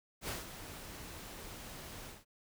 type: noise with ADSR envelope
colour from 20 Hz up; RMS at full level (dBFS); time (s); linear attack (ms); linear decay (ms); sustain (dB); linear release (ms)
pink; -38; 0.21-2.25; 77; 160; -10; 180
effects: none